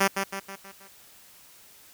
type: tone with echo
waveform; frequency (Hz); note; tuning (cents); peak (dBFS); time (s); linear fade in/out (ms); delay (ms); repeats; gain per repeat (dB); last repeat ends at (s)
5% pulse; 195.5; G3; -4; -8; 0-0.08; 10; 160; 5; -6; 0.88
effects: white hiss -53 dBFS RMS until 1.93 s